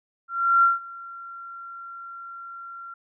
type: tone with ADSR envelope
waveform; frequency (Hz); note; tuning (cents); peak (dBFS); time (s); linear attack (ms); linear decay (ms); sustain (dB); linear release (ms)
sine; 1372; F6; -31; -13; 0.28-2.94; 350; 160; -23; 5
effects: none